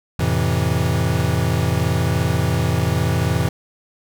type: chord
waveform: square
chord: F major seventh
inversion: none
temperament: equal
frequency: 87.31 / 110 / 130.81 / 164.81 Hz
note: F2 / A2 / C3 / E3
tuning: 0 / 0 / 0 / 0 cents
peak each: -23 dBFS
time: 0.19-3.49 s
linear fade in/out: 5 ms
effects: none